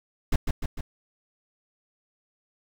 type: noise with echo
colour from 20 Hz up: brown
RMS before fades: -20 dBFS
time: 0.32-0.36 s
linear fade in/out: 5 ms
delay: 150 ms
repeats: 3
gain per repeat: -4 dB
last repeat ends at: 0.81 s
effects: none